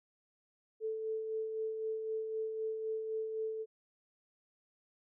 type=tone with tremolo; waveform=sine; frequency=440 Hz; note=A4; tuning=in tune; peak=-33 dBFS; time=0.8-3.66 s; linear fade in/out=50 ms; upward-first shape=sine; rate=3.9 Hz; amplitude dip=40%; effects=none